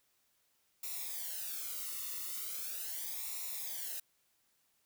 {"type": "noise with flanger", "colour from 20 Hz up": "blue", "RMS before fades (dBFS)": -41, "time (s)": [0.83, 4], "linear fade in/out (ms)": 5, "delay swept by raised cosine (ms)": [0.63, 1.26], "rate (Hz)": 0.39, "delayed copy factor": -0.85, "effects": ["white hiss -75 dBFS RMS until 4.85 s"]}